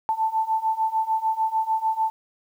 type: beating tone pair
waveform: sine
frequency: 880 / 886.7 Hz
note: A5 / A5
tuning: 0 / +13 cents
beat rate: 6.7 Hz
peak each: -25 / -23 dBFS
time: 0.09-2.1 s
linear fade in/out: 0 ms
effects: 9-bit